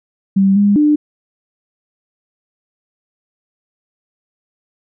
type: tone with pitch steps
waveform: sine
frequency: 194.5 / 203.3 / 298.6 Hz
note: G3 / G#3 / D4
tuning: -13 / -37 / +29 cents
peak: -8 dBFS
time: 0.36-0.96 s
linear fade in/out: 10 ms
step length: 200 ms
effects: none